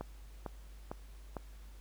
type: click train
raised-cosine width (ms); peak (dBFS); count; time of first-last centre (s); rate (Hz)
1; -25; 4; 0.01-1.367; 2.21
effects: added 50 Hz sine -49 dBFS peak until 1.8 s + pink hiss -63 dBFS RMS until 1.8 s